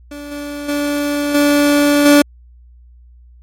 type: tone with level steps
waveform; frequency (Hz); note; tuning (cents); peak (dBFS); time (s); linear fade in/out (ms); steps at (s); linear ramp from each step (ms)
30% pulse; 289.9; D4; -22; -25 / -21 / -13 / -7 / -3; 0.11-2.22; 5; 0.31 / 0.68 / 1.34 / 2.05; 10
effects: added 60 Hz sine -40 dBFS peak until 3.42 s + MP3 64 kbps